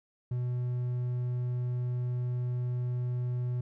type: tone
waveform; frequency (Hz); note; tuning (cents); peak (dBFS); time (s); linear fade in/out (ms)
triangle; 123.47; B2; 0; -27; 0.31-3.61; 5
effects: none